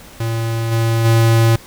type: tone with level steps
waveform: square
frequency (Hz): 114.1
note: A#2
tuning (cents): -37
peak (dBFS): -18 / -14 / -10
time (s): 0.2-1.56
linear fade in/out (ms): 5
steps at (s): 0.71 / 1.04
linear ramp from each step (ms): 20
effects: pink hiss -40 dBFS RMS until 1.66 s